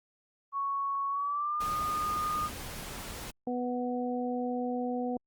sine tone with pitch glide, 1110 to 1224.5 Hz, C#6 to D#6, +2 to -28 cents, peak -29 dBFS, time 0.52-2.5 s, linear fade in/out 50 ms, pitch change +170 cents, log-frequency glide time 1.09-1.67 s
pink noise, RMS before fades -41 dBFS, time 1.6-3.31 s, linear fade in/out 10 ms
harmonic tone, 246.9 Hz, B3, in tune, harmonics 1 / 2 / 3, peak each -32 / -35 / -37 dBFS, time 3.47-5.17 s, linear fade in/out 2 ms
effects Opus 24 kbps

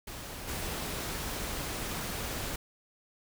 pink noise with level steps, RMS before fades -42 / -36 dBFS, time 0.07-2.56 s, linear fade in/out 5 ms, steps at 0.47 s, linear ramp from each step 20 ms, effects none

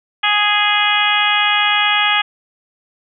harmonic tone, 415.3 Hz, G#4, in tune, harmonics 2 / 3 / 4 / 5 / 6 / 7 / 8, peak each -20 / -20 / -20 / -20 / -20 / -20 / -20 dBFS, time 0.23-2.22 s, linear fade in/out 10 ms, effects none

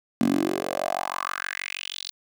10% pulse tone with high-pass filter sweep, 46.25 Hz, F#1, in tune, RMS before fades -28 dBFS, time 0.21-2.11 s, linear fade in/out 0 ms, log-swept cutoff 230 to 4400 Hz, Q 4.8, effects none

